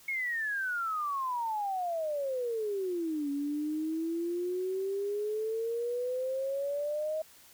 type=exponential two-way sweep; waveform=sine; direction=down then up; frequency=2200 to 280.6 to 633 Hz; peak=-30 dBFS; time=0.08-7.22 s; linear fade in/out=5 ms; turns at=3.3 s; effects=white hiss -57 dBFS RMS until 7.53 s